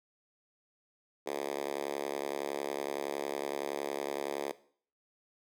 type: tone with high-pass filter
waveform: 5% pulse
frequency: 70.8 Hz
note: C#2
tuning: 37 cents sharp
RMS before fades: -36 dBFS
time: 1.26-4.52 s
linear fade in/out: 10 ms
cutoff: 400 Hz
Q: 2.1
effects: noise-tail reverb RT60 0.5 s tail -17 dB re dry